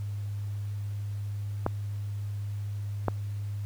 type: clicks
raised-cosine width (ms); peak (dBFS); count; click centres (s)
1; -11; 2; 1.664 / 3.083
effects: added 102 Hz sine -31 dBFS peak until 3.65 s + pink hiss -56 dBFS RMS until 3.65 s